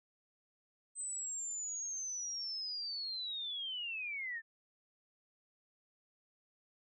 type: linear sweep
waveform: sine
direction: down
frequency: 8210 to 1760 Hz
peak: -38 dBFS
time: 0.95-4.42 s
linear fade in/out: 50 ms
effects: none